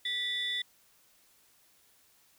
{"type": "tone cluster", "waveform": "sine", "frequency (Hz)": [1963, 3494, 3758], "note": ["B6", "A7", "A#7"], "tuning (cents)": [-11, -13, 13], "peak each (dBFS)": [-34, -31, -40], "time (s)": [0.05, 0.62], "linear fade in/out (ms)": 5, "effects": ["tanh soft clip ceiling -26 dBFS", "white hiss -65 dBFS RMS until 2.38 s"]}